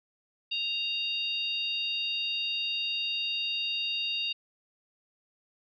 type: harmonic tone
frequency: 930 Hz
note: A#5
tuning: 4 cents flat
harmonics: 3 / 4 / 5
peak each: -31 / -33 / -39 dBFS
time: 0.51-4.33 s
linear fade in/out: 10 ms
effects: none